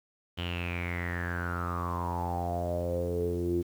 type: tone with low-pass filter sweep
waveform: sawtooth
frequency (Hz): 87.2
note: F2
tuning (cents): -2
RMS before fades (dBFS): -32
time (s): 0.37-3.63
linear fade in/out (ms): 20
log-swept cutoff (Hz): 3100 to 330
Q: 9.8
effects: 9-bit